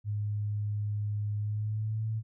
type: tone with pitch glide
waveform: sine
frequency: 104.2 to 110.33 Hz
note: G#2 to A2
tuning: +6 to +5 cents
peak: -29 dBFS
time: 0.04-2.23 s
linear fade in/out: 50 ms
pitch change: +99 cents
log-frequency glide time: 1.37-2.07 s
effects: none